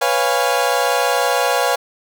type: chord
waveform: 30% pulse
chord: C# dominant seventh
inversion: third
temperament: equal with one note detuned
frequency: 493.9 / 554.4 / 698.5 / 823.9 Hz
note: B4 / C#5 / E#5 / G#5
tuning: 0 / 0 / 0 / -14 cents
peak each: -18 dBFS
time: 0.01-1.76 s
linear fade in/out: 10 ms
effects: none